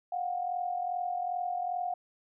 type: tone pair together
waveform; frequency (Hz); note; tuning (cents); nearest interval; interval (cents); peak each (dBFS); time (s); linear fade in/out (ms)
sine; 715.5 / 758; F5 / F#5; +42 / +42; minor second; 100; -31 / -37; 0.12-1.94; 5
effects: none